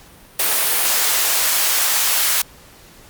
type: noise with high-pass filter sweep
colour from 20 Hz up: white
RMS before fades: -17 dBFS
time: 0.39-2.42 s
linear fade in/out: 5 ms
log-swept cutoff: 420 to 810 Hz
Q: 0.77
effects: pink hiss -45 dBFS RMS until 3.09 s + Opus 48 kbps